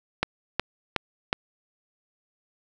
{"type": "click train", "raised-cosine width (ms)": 0.3, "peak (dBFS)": -6, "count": 4, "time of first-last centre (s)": [0.23, 1.329], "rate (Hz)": 2.73, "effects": []}